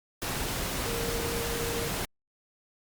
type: tone in noise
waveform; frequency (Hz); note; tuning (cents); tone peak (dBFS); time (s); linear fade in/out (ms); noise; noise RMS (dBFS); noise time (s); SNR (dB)
sine; 466.2; A#4; 0; -34; 0.86-1.88; 0; pink; -32; 0.22-2.05; -5
effects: Opus 48 kbps